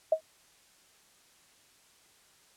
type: tone with exponential decay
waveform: sine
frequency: 635 Hz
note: D#5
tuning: 35 cents sharp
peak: -17 dBFS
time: 0.12-0.21 s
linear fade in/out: 5 ms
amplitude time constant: 18 ms
effects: white hiss -62 dBFS RMS until 2.56 s + low-pass 10000 Hz 12 dB/octave